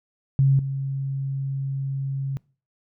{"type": "tone with level steps", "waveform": "sine", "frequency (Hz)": 136.3, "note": "C#3", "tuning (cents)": -29, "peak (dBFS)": [-14, -24], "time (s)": [0.39, 2.37], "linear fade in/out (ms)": 0, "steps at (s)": 0.59, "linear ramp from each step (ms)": 2, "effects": ["noise-tail reverb RT60 0.4 s tail -24 dB re dry"]}